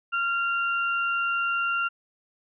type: tone pair together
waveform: sine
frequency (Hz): 1385 / 2770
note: F6 / F7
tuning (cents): -15 / -15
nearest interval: octave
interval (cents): 1200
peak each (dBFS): -24 / -30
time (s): 0.12-1.89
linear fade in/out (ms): 20
effects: none